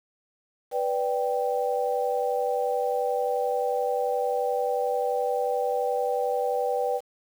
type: chord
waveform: sine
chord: G major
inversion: first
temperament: equal with one note detuned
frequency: 493.9 / 585.3 / 784 Hz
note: B4 / D5 / G5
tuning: 0 / -6 / 0 cents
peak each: -26 / -30 / -28 dBFS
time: 0.71-7.01 s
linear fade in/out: 50 ms
effects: 8-bit